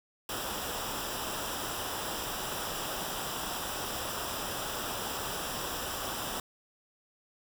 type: noise with comb filter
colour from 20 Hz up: pink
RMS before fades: -36 dBFS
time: 0.29-6.4 s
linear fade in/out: 2 ms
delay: 0.46 ms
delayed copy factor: -0.65
effects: none